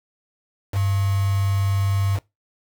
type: tone with quantisation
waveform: sine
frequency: 98.3 Hz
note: G2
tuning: 5 cents sharp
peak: -18 dBFS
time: 0.72-2.2 s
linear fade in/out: 50 ms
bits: 5
effects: noise-tail reverb RT60 0.2 s tail -21 dB re dry